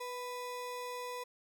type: ring-modulated tone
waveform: square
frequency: 743 Hz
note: F#5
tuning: 7 cents sharp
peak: -37 dBFS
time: 0-1.24 s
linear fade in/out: 10 ms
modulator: 251 Hz
effects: none